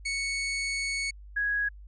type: tone pair in turn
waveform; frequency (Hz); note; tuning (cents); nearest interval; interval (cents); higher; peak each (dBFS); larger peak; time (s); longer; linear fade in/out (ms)
sawtooth / sine; 2217 / 1660.9; C#7 / G#6; 0 / 0; perfect fourth; 500; first; -25; neither; 0.05-1.11 / 1.36-1.69; first; 10
effects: added 50 Hz sine -44 dBFS peak until 1.87 s + resampled to 22050 Hz